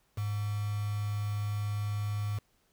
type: tone with quantisation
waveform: sine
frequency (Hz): 103.83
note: G#2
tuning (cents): 0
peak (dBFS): -30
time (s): 0.17-2.39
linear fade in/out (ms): 10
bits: 7
effects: pink hiss -71 dBFS RMS until 2.72 s